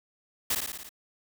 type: noise with echo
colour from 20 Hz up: white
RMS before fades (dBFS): -27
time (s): 0.5-0.55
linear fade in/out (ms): 5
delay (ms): 57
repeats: 6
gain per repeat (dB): -3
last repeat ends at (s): 0.892
effects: none